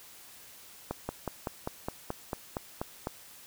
slowing click train, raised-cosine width 1 ms, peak -18 dBFS, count 11, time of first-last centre 0.91-3.071 s, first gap 180 ms, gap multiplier 1.04, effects white hiss -52 dBFS RMS until 3.46 s

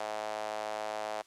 sawtooth tone with high-pass filter, 107.1 Hz, A2, 46 cents flat, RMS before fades -37 dBFS, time 0-1.22 s, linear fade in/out 5 ms, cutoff 670 Hz, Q 3.5, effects white hiss -62 dBFS RMS until 1.26 s + low-pass 8000 Hz 12 dB/octave

